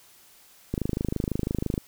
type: click train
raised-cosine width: 3 ms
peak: -13 dBFS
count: 28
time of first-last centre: 0.74-1.778 s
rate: 26 Hz
effects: white hiss -55 dBFS RMS until 1.87 s